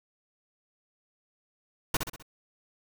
pink noise with echo, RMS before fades -25 dBFS, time 1.94-1.97 s, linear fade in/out 5 ms, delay 64 ms, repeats 4, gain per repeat -6 dB, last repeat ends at 2.226 s, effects none

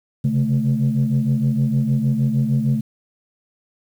sine tone cluster, 133.5 / 140 / 218.8 Hz, C3 / C#3 / A3, +35 / +18 / -9 cents, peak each -19 dBFS, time 0.24-2.81 s, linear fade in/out 10 ms, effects tanh soft clip ceiling -10 dBFS + 8-bit

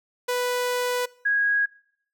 sawtooth / sine tone pair in turn, 493.9 / 1649.3 Hz, B4 / G#6, 0 / -12 cents, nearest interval octave + major sixth, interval 2088 cents, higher second, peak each -19 dBFS, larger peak neither, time 0.28-1.06 / 1.25-1.66 s, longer first, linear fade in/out 10 ms, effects noise-tail reverb RT60 0.7 s tail -23 dB re dry

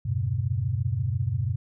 sine tone cluster, 81 / 98.1 / 124.1 / 138.7 Hz, E2 / G2 / B2 / C#3, -30 / +2 / +9 / +1 cents, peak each -35 / -27 / -27 / -34 dBFS, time 0.05-1.56 s, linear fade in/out 10 ms, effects none

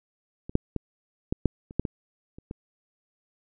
clicks, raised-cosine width 3 ms, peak -24 / -7 / -15 / -12 / -7 / -29 / -10 / -16 / -30 / -22 dBFS, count 10, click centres 0.495 / 0.554 / 0.763 / 1.325 / 1.457 / 1.709 / 1.796 / 1.852 / 2.385 / 2.511 s, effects none

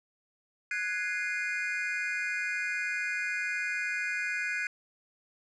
triangle chord, Ab dominant seventh, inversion third, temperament equal with one note detuned, 1480 / 1661.2 / 2093 / 2449 Hz, Gb6 / Ab6 / C7 / Eb7, 0 / 0 / 0 / -28 cents, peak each -34 dBFS, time 0.71-4.67 s, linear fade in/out 2 ms, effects resampled to 24000 Hz

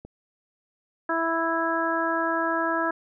click, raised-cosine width 2 ms, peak -27 dBFS, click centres 0.05 s
harmonic tone, 329.6 Hz, E4, in tune, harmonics 1 / 2 / 3 / 4 / 5, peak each -29 / -29 / -29 / -29 / -29 dBFS, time 1.09-2.91 s, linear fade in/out 5 ms
effects none

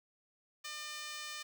5% pulse tone with high-pass filter, 602 Hz, D5, 43 cents sharp, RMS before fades -44 dBFS, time 0.64-1.43 s, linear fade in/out 10 ms, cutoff 1300 Hz, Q 1.3, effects none

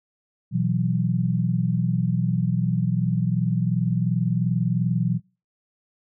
sine chord, B suspended fourth, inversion none, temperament equal with one note detuned, 122.12 / 164.81 / 185 Hz, B2 / E3 / F#3, -19 / 0 / 0 cents, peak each -24 dBFS, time 0.51-5.2 s, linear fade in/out 50 ms, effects noise-tail reverb RT60 0.3 s tail -22 dB re dry

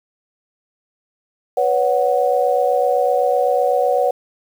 sine chord, B suspended second, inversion none, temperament equal with one note detuned, 493.9 / 561.8 / 740 Hz, B4 / C#5 / F#5, 0 / +23 / 0 cents, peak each -18 dBFS, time 1.57-4.11 s, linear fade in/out 5 ms, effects 7-bit

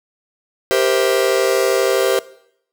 45% pulse chord, C dominant seventh, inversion second, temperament just, 392.4 / 470.9 / 523.3 / 654.1 Hz, G4 / Bb4 / C5 / E5, +2 / +18 / 0 / -14 cents, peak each -18 / -20 / -18 / -23 dBFS, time 0.71-2.19 s, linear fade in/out 0 ms, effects noise-tail reverb RT60 0.7 s tail -19 dB re dry

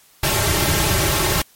pink noise with comb filter, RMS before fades -18 dBFS, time 0.23-1.42 s, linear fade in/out 5 ms, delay 4.1 ms, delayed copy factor -0.8, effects white hiss -52 dBFS RMS until 1.55 s + MP3 64 kbps

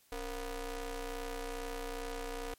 sawtooth ring-modulated tone, 248.2 Hz, B3, 9 cents sharp, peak -31 dBFS, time 0.12-2.54 s, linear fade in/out 2 ms, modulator 217 Hz, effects white hiss -67 dBFS RMS until 2.58 s + MP3 64 kbps

